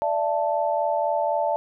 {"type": "chord", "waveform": "sine", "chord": "D suspended second", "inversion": "none", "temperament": "equal with one note detuned", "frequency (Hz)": [587.3, 671.2, 880], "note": ["D5", "E5", "A5"], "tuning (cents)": [0, 31, 0], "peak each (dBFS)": -25, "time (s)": [0.02, 1.56], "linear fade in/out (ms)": 0, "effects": []}